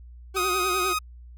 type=tone with vibrato; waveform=40% pulse; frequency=370 Hz; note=F#4; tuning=in tune; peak=-27 dBFS; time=0.34-0.94 s; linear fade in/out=20 ms; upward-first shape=triangle; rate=9.9 Hz; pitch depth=92 cents each way
type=tone; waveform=sawtooth; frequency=1253 Hz; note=D#6; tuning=12 cents sharp; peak=-20 dBFS; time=0.36-0.99 s; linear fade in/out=10 ms
effects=added 60 Hz sine -42 dBFS peak until 1.37 s